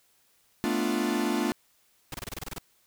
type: chord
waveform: 45% pulse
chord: B half-diminished seventh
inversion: third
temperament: equal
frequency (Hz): 220 / 246.9 / 293.7 / 349.2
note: A3 / B3 / D4 / F4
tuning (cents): 0 / 0 / 0 / 0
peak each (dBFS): -31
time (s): 0.64-1.52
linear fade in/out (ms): 0
type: noise bursts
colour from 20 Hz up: pink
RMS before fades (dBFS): -36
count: 10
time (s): 2.12-2.584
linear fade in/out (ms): 2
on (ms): 23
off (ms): 26
effects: white hiss -66 dBFS RMS until 2.86 s